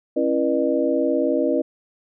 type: tone cluster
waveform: sine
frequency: 272.9 / 331.4 / 485.8 / 604 Hz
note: C#4 / E4 / B4 / D5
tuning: -27 / +9 / -29 / +48 cents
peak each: -23 dBFS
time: 0.16-1.62 s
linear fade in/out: 10 ms
effects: none